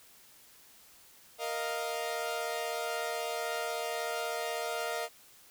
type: chord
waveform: sawtooth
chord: Bb suspended fourth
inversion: none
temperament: equal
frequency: 466.2 / 622.3 / 698.5 Hz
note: Bb4 / Eb5 / F5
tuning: 0 / 0 / 0 cents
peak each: -34 / -34 / -33 dBFS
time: 1.38-5.09 s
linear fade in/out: 50 ms
effects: white hiss -58 dBFS RMS until 5.5 s